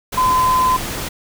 sine tone in noise, 1022 Hz, C6, 41 cents flat, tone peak -12 dBFS, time 0.17-0.77 s, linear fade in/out 10 ms, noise pink, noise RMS -25 dBFS, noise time 0.12-1.09 s, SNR +10 dB, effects none

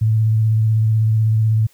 sine tone with vibrato, 110 Hz, A2, in tune, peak -12 dBFS, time 0.01-1.67 s, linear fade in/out 10 ms, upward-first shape sine, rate 16 Hz, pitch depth 22 cents each way, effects white hiss -55 dBFS RMS until 1.73 s

